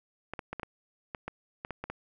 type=clicks; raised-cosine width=0.5 ms; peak=-21 dBFS; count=11; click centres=0.336 / 0.392 / 0.53 / 0.597 / 0.632 / 1.148 / 1.28 / 1.649 / 1.707 / 1.84 / 1.9 s; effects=none